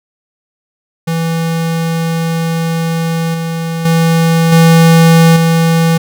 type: tone with level steps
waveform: square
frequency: 164.81 Hz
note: E3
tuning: in tune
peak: -13 / -16 / -8 / -4 / -8 dBFS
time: 1.07-5.98 s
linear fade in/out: 10 ms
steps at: 3.34 / 3.85 / 4.52 / 5.36 s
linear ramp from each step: 5 ms
effects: none